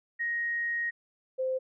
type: tone pair in turn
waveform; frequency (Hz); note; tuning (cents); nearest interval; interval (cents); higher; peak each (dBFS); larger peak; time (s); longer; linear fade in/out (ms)
sine; 1876 / 519.6; A#6 / C5; +11 / -12; octave + minor seventh; 2223; first; -28 / -27; second; 0.19-0.91 / 1.38-1.59; first; 20
effects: none